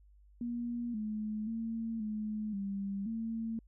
sine tone with pitch steps, 238.3 / 214 / 226.6 / 213.7 / 197.9 / 225.8 Hz, A#3 / A3 / A#3 / G#3 / G3 / A3, +38 / -48 / -49 / +50 / +17 / +45 cents, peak -34 dBFS, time 0.41-3.59 s, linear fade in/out 2 ms, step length 530 ms, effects added 50 Hz sine -58 dBFS peak until 3.67 s

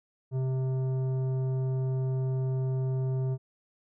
sine tone with tanh clipping, 130.81 Hz, C3, in tune, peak -28 dBFS, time 0.31-3.38 s, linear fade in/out 50 ms, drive 11 dB, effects none

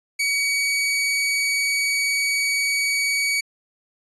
sawtooth tone, 2261 Hz, C#7, 34 cents sharp, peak -16 dBFS, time 0.19-3.41 s, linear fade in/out 10 ms, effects resampled to 24000 Hz

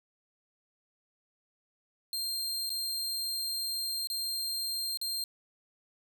sawtooth tone with dropouts, 4186 Hz, C8, in tune, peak -29 dBFS, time 2.13-5.24 s, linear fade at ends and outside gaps 1 ms, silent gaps 2.694-2.702 / 4.072-4.1 / 4.973-5.014 s, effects none

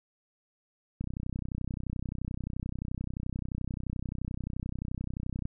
click train, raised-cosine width 5 ms, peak -22 dBFS, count 141, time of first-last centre 1.01-5.454 s, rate 31.5 Hz, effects none

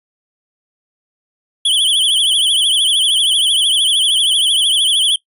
square tone with vibrato, 3209 Hz, G7, 40 cents sharp, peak -11 dBFS, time 1.65-5.16 s, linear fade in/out 5 ms, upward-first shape triangle, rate 13 Hz, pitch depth 150 cents each way, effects noise-tail reverb RT60 0.1 s tail -21 dB re dry + resampled to 32000 Hz

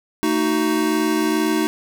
square chord, D# diminished, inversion second, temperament just, 224 / 311.1 / 373.4 Hz, A3 / D#4 / F#4, +31 / 0 / +16 cents, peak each -25 / -20 / -24 dBFS, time 0.23-1.67 s, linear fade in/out 0 ms, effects 7-bit

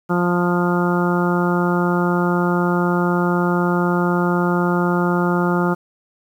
harmonic tone, 176 Hz, F3, 14 cents sharp, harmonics 1 / 2 / 3 / 4 / 5 / 6 / 7 / 8, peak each -18 / -21 / -27 / -29 / -26 / -32 / -26 / -27 dBFS, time 0.09-5.75 s, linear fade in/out 20 ms, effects 8-bit

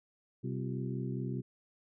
harmonic tone with a mistuned harmonic, 64.8 Hz, C2, 16 cents flat, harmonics 2 / 3 / 4 / 5 / 6, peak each -36 / -40 / -42 / -44 / -46 dBFS, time 0.43-1.42 s, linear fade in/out 20 ms, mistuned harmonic 5, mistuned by +120 cents, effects none

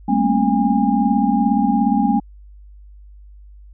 sine tone cluster, 197.4 / 219.7 / 237 / 273.9 / 813 Hz, G3 / A3 / A#3 / C#4 / G#5, +12 / -2 / +29 / -21 / -37 cents, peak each -20 dBFS, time 0.08-2.2 s, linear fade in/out 10 ms, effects added 50 Hz sine -39 dBFS peak until 3.73 s

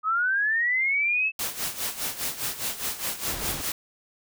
sine linear sweep, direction up, 1244.5 to 2637 Hz, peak -21 dBFS, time 0.03-1.32 s, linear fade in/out 50 ms
white noise with tremolo, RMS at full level -28 dBFS, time 1.39-3.72 s, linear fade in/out 2 ms, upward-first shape sine, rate 4.9 Hz, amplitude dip 75%
pink noise, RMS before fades -34 dBFS, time 3.27-3.62 s, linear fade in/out 5 ms
effects none

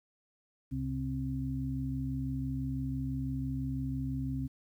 harmonic tone, 66 Hz, C2, 16 cents sharp, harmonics 1 / 2 / 4, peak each -39 / -35 / -36 dBFS, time 0.71-4.48 s, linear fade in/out 20 ms, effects 11-bit

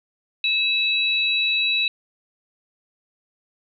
sine tone pair together, 2601 / 3901 Hz, E7 / B7, -24 / -22 cents, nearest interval perfect fifth, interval 702 cents, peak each -21 dBFS, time 0.44-1.88 s, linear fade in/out 2 ms, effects none

